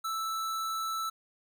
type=tone; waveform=square; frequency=1318.5 Hz; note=E6; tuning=in tune; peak=-32 dBFS; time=0.04-1.1 s; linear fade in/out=10 ms; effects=none